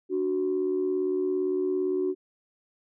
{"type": "tone pair together", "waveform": "sine", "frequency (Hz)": [293.7, 371.3], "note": ["D4", "F#4"], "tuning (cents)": [0, 6], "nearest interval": "major third", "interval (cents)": 406, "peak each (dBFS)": [-30, -24], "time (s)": [0.09, 2.15], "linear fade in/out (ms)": 50, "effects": ["tanh soft clip ceiling -18 dBFS"]}